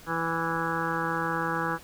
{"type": "harmonic tone with a mistuned harmonic", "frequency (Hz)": 165.3, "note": "E3", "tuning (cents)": 5, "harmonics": [1, 2, 3, 5, 6, 7, 8, 9, 10], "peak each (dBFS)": [-35, -35, -35, -35, -35, -35, -35, -35, -35], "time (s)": [0.06, 1.79], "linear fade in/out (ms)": 50, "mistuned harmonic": 9, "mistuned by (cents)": -19, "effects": ["pink hiss -50 dBFS RMS until 1.83 s"]}